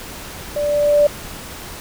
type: tone with level ramp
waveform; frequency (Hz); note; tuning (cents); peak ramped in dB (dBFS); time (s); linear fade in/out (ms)
sine; 586; D5; -4; -18 to -8; 0.56-1.07; 5
effects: pink hiss -33 dBFS RMS until 1.8 s